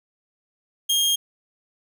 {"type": "tone", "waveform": "sawtooth", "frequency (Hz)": 3231, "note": "G#7", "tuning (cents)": -48, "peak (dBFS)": -15, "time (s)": [0.89, 1.16], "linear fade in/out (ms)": 10, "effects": []}